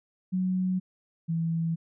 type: tone pair in turn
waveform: sine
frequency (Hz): 185 / 164.82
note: F#3 / E3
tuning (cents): 0 / 0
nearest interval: major second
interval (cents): 200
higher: first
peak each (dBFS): -24 / -25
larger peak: first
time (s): 0.32-0.8 / 1.28-1.76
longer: neither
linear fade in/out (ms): 20
effects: none